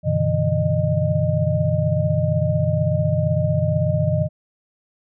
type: tone cluster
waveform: sine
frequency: 96.8 / 125.2 / 147.4 / 163.2 / 613 Hz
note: G2 / B2 / D3 / E3 / D#5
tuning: -21 / +24 / +7 / -17 / -26 cents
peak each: -23 dBFS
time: 0.03-4.29 s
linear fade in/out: 50 ms
effects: none